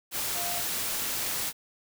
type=tone in noise; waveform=sine; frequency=698.5 Hz; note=F5; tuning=in tune; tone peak=-36 dBFS; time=0.33-0.63 s; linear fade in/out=50 ms; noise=white; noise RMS=-31 dBFS; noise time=0.11-1.53 s; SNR=-8 dB; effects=none